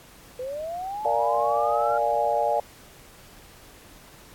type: linear sweep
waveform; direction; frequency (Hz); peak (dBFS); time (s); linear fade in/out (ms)
sine; up; 492.7 to 1395; -29; 0.39-1.98; 5
type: chord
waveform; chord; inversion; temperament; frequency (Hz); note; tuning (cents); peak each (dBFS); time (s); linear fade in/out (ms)
sine; Bb dominant seventh; none; equal; 466.2 / 587.3 / 698.5 / 830.6; Bb4 / D5 / F5 / Ab5; 0 / 0 / 0 / 0; -30 / -25 / -26 / -25; 1.05-2.6; 2
effects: pink hiss -50 dBFS RMS until 4.34 s + AAC 64 kbps